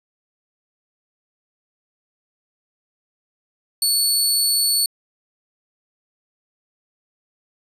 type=tone; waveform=20% pulse; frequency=4435 Hz; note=C#8; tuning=in tune; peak=-10 dBFS; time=3.82-4.86 s; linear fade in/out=2 ms; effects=resampled to 32000 Hz